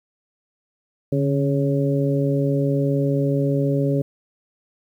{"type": "harmonic tone with a mistuned harmonic", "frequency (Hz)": 139, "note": "C#3", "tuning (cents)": 5, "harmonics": [1, 2, 3, 4], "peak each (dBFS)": [-20, -23, -25, -26], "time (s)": [1.12, 4.02], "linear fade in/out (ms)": 5, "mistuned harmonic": 1, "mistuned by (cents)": 55, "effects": ["9-bit"]}